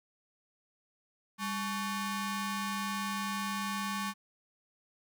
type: ring-modulated tone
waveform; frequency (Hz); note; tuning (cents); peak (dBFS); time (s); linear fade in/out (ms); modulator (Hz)
sawtooth; 659.3; E5; 0; -26; 1.38-4.14; 50; 459
effects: none